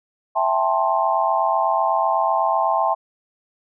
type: chord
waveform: sine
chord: A minor seventh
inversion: second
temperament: just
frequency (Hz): 660 / 792 / 880 / 1056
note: E5 / G5 / A5 / C6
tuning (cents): +2 / +18 / 0 / +16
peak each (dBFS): -22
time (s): 0.35-2.95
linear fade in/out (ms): 20
effects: none